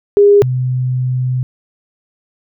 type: tone pair in turn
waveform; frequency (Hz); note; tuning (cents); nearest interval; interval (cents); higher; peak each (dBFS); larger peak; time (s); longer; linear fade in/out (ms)
sine; 406.9 / 127.24; G#4 / C3; -35 / -48; octave + minor sixth; 2013; first; -4 / -13; first; 0.17-0.42 / 0.42-1.43; second; 0
effects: none